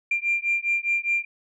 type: beating tone pair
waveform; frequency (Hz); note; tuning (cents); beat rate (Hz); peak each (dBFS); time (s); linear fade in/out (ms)
sine; 2379 / 2383.9; D7 / D7; +22 / +25; 4.9; -24; 0.11-1.25; 5
effects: tanh soft clip ceiling -14 dBFS